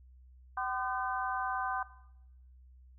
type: harmonic tone with a mistuned harmonic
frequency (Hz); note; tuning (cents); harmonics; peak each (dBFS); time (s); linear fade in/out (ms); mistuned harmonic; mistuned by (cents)
254.8; C4; -46; 3 / 4 / 5 / 6; -36 / -37 / -38 / -39; 0.57-1.83; 5; 5; -90
effects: noise-tail reverb RT60 0.8 s tail -17 dB re dry + added 63 Hz sine -54 dBFS peak until 2.98 s